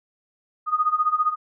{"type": "tone with tremolo", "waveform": "sine", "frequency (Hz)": 1239, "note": "D#6", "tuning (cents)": -8, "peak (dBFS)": -15, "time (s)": [0.66, 1.36], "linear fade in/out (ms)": 50, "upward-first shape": "sine", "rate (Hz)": 15, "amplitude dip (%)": 85, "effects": []}